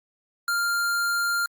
square tone, 1396.9 Hz, F6, in tune, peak -23 dBFS, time 0.48-1.46 s, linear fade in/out 2 ms, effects Opus 48 kbps

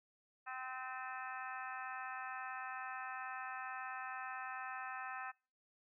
harmonic tone with a mistuned harmonic, 257.8 Hz, C4, 26 cents flat, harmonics 3 / 4 / 5 / 6 / 7 / 8 / 9 / 10, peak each -48 / -51 / -48 / -51 / -50 / -63 / -61 / -55 dBFS, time 0.46-5.32 s, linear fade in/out 20 ms, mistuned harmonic 9, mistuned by +58 cents, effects noise-tail reverb RT60 0.4 s tail -26 dB re dry

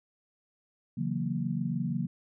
sine chord, F# dominant seventh, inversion second, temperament equal, 138.59 / 164.81 / 185 / 233.1 Hz, C#3 / E3 / F#3 / A#3, 0 / 0 / 0 / 0 cents, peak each -34 dBFS, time 0.97-2.07 s, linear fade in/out 10 ms, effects none

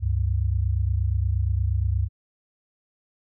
sine tone pair together, 69.3 / 97.8 Hz, C#2 / G2, 0 / -4 cents, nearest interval tritone, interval 596 cents, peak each -23 dBFS, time 0-2.09 s, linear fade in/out 50 ms, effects none

